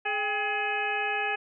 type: harmonic tone with a mistuned harmonic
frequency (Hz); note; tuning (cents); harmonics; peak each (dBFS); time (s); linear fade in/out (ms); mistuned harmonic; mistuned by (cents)
421.8; G#4; +27; 1 / 2 / 3 / 4 / 5 / 6 / 7; -36 / -31 / -40 / -32 / -41 / -31 / -41; 0.05-1.36; 10; 2; -84
effects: none